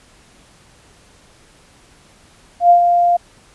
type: tone with ADSR envelope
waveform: sine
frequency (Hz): 698.5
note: F5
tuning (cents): 0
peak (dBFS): -4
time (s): 2.6-3.17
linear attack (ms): 100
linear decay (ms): 100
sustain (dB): -6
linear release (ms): 10
effects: pink hiss -49 dBFS RMS until 3.54 s + resampled to 24000 Hz